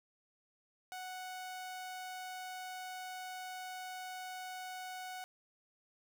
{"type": "tone", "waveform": "sawtooth", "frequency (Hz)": 740, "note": "F#5", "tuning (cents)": 0, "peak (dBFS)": -39, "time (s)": [0.92, 5.24], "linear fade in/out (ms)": 0, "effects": []}